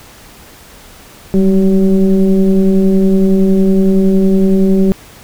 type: tone with frequency modulation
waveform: sine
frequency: 193.4 Hz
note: G3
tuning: 23 cents flat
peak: -6 dBFS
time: 1.34-4.92 s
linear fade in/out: 0 ms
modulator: 188 Hz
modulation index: 0.97
effects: pink hiss -38 dBFS RMS until 5.23 s